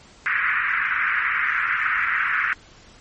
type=band-pass noise; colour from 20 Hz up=pink; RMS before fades=-22 dBFS; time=0.26-2.53 s; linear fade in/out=0 ms; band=1300 to 2200 Hz; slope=48 dB/octave; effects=pink hiss -49 dBFS RMS until 3 s + MP3 32 kbps